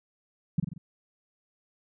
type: tone with echo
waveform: sine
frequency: 164.81 Hz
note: E3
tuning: in tune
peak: -19 dBFS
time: 0.58-0.6 s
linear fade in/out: 5 ms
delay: 45 ms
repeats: 4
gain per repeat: -5 dB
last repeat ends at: 0.78 s
effects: none